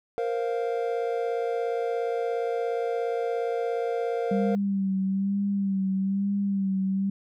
triangle chord, Bb suspended second, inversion none, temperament equal, 466.2 / 523.3 / 698.5 Hz, Bb4 / C5 / F5, 0 / 0 / 0 cents, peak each -25 / -31 / -30 dBFS, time 0.18-4.55 s, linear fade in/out 0 ms
sine tone with vibrato, 195.8 Hz, G3, 2 cents flat, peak -23 dBFS, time 4.31-7.1 s, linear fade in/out 5 ms, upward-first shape sine, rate 1.1 Hz, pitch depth 42 cents each way
effects none

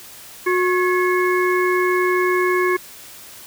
harmonic tone with a mistuned harmonic, 363.1 Hz, F#4, 33 cents flat, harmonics 1 / 3 / 5 / 6, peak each -17 / -22 / -24 / -25 dBFS, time 0.46-2.77 s, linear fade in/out 10 ms, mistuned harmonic 5, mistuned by -120 cents, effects white hiss -40 dBFS RMS until 3.46 s

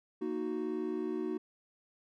triangle chord, D# minor, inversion second, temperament equal, 233.1 / 311.1 / 370 Hz, A#3 / D#4 / F#4, 0 / 0 / 0 cents, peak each -38 / -35 / -34 dBFS, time 0.21-1.38 s, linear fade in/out 10 ms, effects none

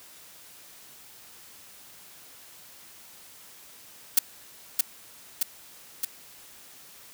blue noise with echo, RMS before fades -17 dBFS, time 4.17-4.19 s, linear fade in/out 5 ms, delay 620 ms, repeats 3, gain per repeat -3 dB, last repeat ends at 6.05 s, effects white hiss -50 dBFS RMS until 7.13 s + high-pass 60 Hz 12 dB/octave

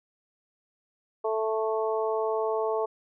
harmonic tone, 220 Hz, A3, in tune, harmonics 2 / 3 / 4 / 5, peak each -27 / -31 / -33 / -35 dBFS, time 1.24-2.86 s, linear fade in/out 10 ms, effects none

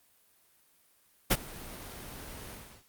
pink noise with ADSR envelope, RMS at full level -21 dBFS, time 1.3-2.84 s, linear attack 19 ms, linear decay 39 ms, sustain -23 dB, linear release 320 ms, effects white hiss -66 dBFS RMS until 2.88 s + Opus 32 kbps

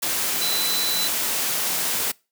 sine tone in noise, 4004 Hz, B7, 23 cents sharp, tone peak -24 dBFS, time 0.41-1.08 s, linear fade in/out 10 ms, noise white, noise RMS -24 dBFS, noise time 0.02-2.12 s, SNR -3 dB, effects noise-tail reverb RT60 0.3 s tail -25 dB re dry + high-pass 150 Hz 12 dB/octave

